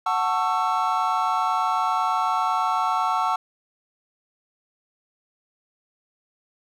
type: chord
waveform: triangle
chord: F# minor seventh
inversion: none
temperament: just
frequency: 740 / 888 / 1110 / 1332 Hz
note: F#5 / A5 / C#6 / E6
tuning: 0 / +16 / +2 / +18 cents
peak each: -24 dBFS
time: 0.06-3.36 s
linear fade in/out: 5 ms
effects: none